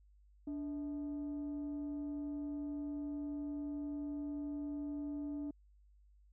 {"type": "tone with frequency modulation", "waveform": "sine", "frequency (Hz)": 290.6, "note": "D4", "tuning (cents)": -18, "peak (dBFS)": -37, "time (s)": [0.47, 5.51], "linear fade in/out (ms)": 5, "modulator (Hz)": 352, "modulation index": 0.27, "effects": ["tanh soft clip ceiling -35 dBFS", "added 50 Hz sine -62 dBFS peak until 6.32 s"]}